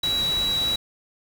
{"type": "tone in noise", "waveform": "sine", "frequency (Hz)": 3899, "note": "B7", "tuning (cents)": -23, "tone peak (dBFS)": -21, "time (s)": [0.03, 0.76], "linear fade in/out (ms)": 5, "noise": "pink", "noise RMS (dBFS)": -33, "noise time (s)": [0.03, 0.76], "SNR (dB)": 9, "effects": []}